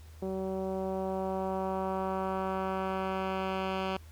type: tone with low-pass filter sweep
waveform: 10% pulse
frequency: 189.9 Hz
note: F#3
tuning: 45 cents sharp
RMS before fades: -33 dBFS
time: 0.22-3.97 s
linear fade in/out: 5 ms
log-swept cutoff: 440 to 3100 Hz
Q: 1.2
effects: added 79 Hz sine -48 dBFS peak until 4.11 s + pink hiss -60 dBFS RMS until 4.11 s